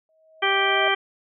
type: tone with exponential growth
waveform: sine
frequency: 636 Hz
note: D#5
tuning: 38 cents sharp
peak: -23 dBFS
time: 0.09-0.88 s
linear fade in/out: 1 ms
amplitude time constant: 170 ms
type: harmonic tone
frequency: 392 Hz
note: G4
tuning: in tune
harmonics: 1 / 2 / 3 / 4 / 5 / 6 / 8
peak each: -26 / -26 / -26 / -26 / -26 / -26 / -26 dBFS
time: 0.42-0.95 s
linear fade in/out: 10 ms
effects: none